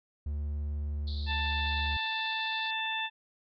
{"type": "tone", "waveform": "triangle", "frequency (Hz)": 73.42, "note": "D2", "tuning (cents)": 0, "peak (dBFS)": -29, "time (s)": [0.26, 1.97], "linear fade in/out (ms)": 5}
{"type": "band-pass noise", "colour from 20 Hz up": "white", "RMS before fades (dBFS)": -46, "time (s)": [1.07, 2.71], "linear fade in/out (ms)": 5, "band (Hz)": [3600, 4500], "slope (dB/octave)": 96}
{"type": "harmonic tone", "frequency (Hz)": 885, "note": "A5", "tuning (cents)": 10, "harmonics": [1, 2, 3, 4], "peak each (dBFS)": [-36, -36, -36, -36], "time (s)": [1.26, 3.1], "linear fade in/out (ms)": 50}
{"effects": []}